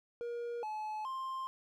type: tone with pitch steps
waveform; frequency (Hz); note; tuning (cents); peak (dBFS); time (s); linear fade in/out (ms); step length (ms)
triangle; 474.4 / 858 / 1053; A#4 / A5 / C6; +30 / -44 / +11; -35; 0.21-1.47; 0; 420
effects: none